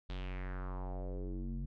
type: tone with low-pass filter sweep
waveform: square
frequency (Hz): 46.25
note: F#1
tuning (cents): 0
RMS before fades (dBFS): -40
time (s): 0.09-1.66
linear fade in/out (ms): 10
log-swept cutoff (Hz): 3800 to 180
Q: 3.2
effects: none